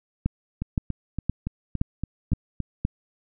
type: two click trains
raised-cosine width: 5 ms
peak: -10 / -15 dBFS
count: 6 / 8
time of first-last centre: 0.26-2.851 / 0.62-2.603 s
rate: 1.93 / 3.53 Hz
effects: none